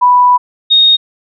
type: tone pair in turn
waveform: sine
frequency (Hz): 987.8 / 3719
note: B5 / A#7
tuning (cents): 0 / -5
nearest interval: octave + major seventh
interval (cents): 2295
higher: second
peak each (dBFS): -4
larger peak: neither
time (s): 0.01-0.38 / 0.7-0.97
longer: first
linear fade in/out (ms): 20
effects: none